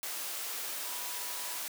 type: tone in noise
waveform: sine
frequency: 979 Hz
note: B5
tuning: 15 cents flat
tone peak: -49 dBFS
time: 0.85-1.58 s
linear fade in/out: 0 ms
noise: white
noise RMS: -38 dBFS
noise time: 0.03-1.68 s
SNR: -14 dB
effects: high-pass 400 Hz 12 dB/octave